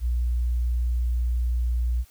sine tone, 60.1 Hz, B1, 46 cents flat, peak -21 dBFS, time 0-2.05 s, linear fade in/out 50 ms, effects white hiss -57 dBFS RMS until 2.1 s

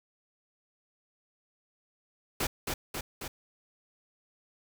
pink noise with echo, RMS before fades -30 dBFS, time 2.4-2.47 s, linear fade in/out 5 ms, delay 270 ms, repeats 3, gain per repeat -3 dB, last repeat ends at 3.28 s, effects none

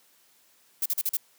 violet noise bursts, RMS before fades -26 dBFS, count 5, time 0.82-1.17 s, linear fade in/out 5 ms, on 38 ms, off 40 ms, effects white hiss -62 dBFS RMS until 1.38 s + high-pass 150 Hz 12 dB/octave

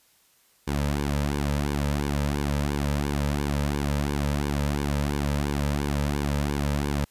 sawtooth tone with flanger, 72 Hz, D2, 34 cents flat, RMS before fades -26 dBFS, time 0.67-7.05 s, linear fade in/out 10 ms, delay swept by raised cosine 1.5 to 2.8 ms, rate 2.9 Hz, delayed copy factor -0.8, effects white hiss -62 dBFS RMS until 7.1 s + resampled to 32000 Hz

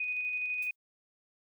sine tone with tremolo, 2489 Hz, D#7, in tune, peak -30 dBFS, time 0-0.71 s, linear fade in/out 5 ms, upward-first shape square, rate 12 Hz, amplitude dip 25%
blue noise with exponential decay, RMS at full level -47 dBFS, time 0.62-0.76 s, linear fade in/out 5 ms, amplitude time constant 30 ms
effects none

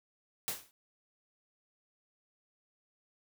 white noise with exponential decay, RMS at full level -32 dBFS, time 0.48-0.71 s, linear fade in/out 0 ms, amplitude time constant 50 ms, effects none

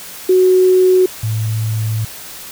sine tone pair in turn, 370 / 110 Hz, F#4 / A2, 0 / 0 cents, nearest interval octave + major sixth, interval 2100 cents, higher first, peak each -7 / -15 dBFS, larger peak first, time 0.29-1.06 / 1.23-2.05 s, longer second, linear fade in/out 5 ms, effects white hiss -32 dBFS RMS until 2.51 s

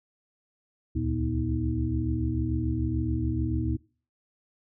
sine tone cluster, 68.6 / 75.5 / 117.6 / 246.1 / 318.2 Hz, C#2 / D2 / A#2 / B3 / D#4, -17 / +48 / +16 / -6 / +39 cents, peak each -36 / -30 / -30 / -34 / -31 dBFS, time 0.95-3.77 s, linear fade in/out 10 ms, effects noise-tail reverb RT60 0.4 s tail -21 dB re dry

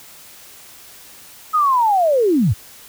sine linear sweep, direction down, 1280 to 77.3 Hz, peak -12 dBFS, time 1.53-2.54 s, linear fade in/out 20 ms, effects white hiss -42 dBFS RMS until 2.88 s

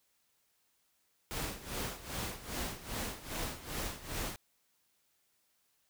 pink noise with tremolo, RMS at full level -37 dBFS, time 1.31-4.36 s, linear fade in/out 0 ms, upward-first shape sine, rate 2.5 Hz, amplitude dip 80%, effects white hiss -75 dBFS RMS until 5.89 s

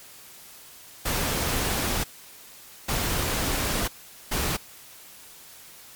pink noise bursts at uneven times, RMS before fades -26 dBFS, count 3, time 1.05-2.04 / 2.88-3.88 / 4.31-4.57 s, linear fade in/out 10 ms, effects white hiss -47 dBFS RMS until 5.95 s + MP3 96 kbps

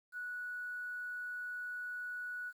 sine tone, 1471 Hz, F#6, 11 cents flat, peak -39 dBFS, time 0.12-2.53 s, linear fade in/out 50 ms, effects 11-bit

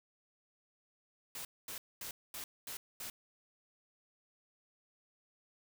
white noise bursts, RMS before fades -44 dBFS, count 6, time 1.35-3.1 s, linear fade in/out 2 ms, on 100 ms, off 230 ms, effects none

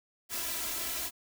white noise with comb filter, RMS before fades -35 dBFS, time 0.29-1.11 s, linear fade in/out 50 ms, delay 3 ms, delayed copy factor +0.95, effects none

